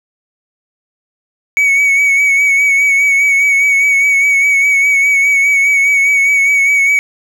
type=tone with vibrato; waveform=triangle; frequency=2242 Hz; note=C#7; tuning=19 cents sharp; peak=-6 dBFS; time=1.57-6.99 s; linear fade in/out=0 ms; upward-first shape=sine; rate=4.9 Hz; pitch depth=34 cents each way; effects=none